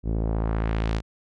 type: tone with low-pass filter sweep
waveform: sawtooth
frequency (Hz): 55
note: A1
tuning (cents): 0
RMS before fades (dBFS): -25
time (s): 0.03-1.02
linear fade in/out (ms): 50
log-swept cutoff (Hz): 320 to 5900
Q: 1
effects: none